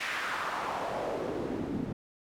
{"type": "noise with band-pass filter sweep", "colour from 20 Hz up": "pink", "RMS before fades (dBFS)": -34, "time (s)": [0, 1.93], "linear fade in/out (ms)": 10, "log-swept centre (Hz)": [2100, 200], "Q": 1.9, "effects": []}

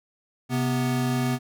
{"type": "tone pair together", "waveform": "square", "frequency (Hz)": [130.81, 246.8], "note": ["C3", "B3"], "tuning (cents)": [0, -1], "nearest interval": "major seventh", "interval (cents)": 1099, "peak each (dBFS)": -26, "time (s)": [0.49, 1.39], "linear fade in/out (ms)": 50, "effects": []}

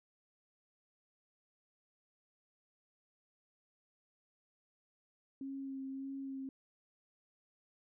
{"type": "tone with vibrato", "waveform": "sine", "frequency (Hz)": 270, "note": "C#4", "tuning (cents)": -45, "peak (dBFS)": -40, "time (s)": [5.41, 6.49], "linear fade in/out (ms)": 2, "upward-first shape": "sine", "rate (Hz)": 1.7, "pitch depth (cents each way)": 17, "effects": []}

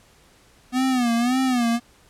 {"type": "tone with vibrato", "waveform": "square", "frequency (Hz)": 246.9, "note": "B3", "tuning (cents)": 0, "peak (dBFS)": -19, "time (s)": [0.72, 1.8], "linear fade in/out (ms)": 50, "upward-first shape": "sine", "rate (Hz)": 1.8, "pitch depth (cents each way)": 110, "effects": ["pink hiss -55 dBFS RMS until 2.09 s", "low-pass 11000 Hz 12 dB/octave"]}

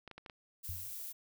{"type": "clicks", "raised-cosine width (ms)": 0.3, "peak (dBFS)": -32, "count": 5, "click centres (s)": [0.077, 0.113, 0.18, 0.262, 0.298]}
{"type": "noise", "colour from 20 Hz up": "violet", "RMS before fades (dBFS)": -44, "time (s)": [0.63, 1.13], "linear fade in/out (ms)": 20}
{"type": "tone with exponential decay", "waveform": "sine", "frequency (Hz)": 87.5, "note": "F2", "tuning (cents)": 4, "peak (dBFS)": -37, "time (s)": [0.69, 0.99], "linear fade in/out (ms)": 0, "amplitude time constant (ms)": 64}
{"effects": []}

